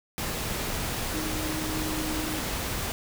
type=tone in noise; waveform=sine; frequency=311.1 Hz; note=D#4; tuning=in tune; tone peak=-32 dBFS; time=1.14-2.39 s; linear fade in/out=0 ms; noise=pink; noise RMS=-31 dBFS; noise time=0.18-2.92 s; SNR=-4 dB; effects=none